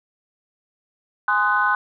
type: chord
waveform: sine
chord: Ab dominant seventh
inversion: none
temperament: just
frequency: 830.6 / 1038.3 / 1245.9 / 1495.1 Hz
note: Ab5 / C6 / Eb6 / Gb6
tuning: 0 / -14 / +2 / +18 cents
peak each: -24 / -21 / -24 / -19 dBFS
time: 1.28-1.75 s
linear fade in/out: 2 ms
effects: tanh soft clip ceiling -6 dBFS